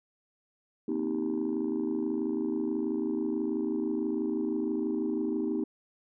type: chord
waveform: sine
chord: C minor seventh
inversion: third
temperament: just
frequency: 235.5 / 261.6 / 314 / 392.4 Hz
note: Bb3 / C4 / Eb4 / G4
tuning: +18 / 0 / +16 / +2 cents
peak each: -33 / -34 / -30 / -33 dBFS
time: 0.88-5.64 s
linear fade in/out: 5 ms
effects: tanh soft clip ceiling -22 dBFS